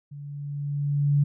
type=tone with level ramp; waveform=sine; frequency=143.7 Hz; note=D3; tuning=37 cents flat; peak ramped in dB=-37 to -16 dBFS; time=0.11-1.24 s; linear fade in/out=10 ms; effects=none